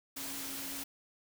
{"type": "tone in noise", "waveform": "sine", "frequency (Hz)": 274.3, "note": "C#4", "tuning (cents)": -18, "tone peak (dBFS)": -48, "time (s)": [0.16, 0.84], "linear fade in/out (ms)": 10, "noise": "white", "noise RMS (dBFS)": -41, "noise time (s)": [0.16, 0.84], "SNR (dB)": -10, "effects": []}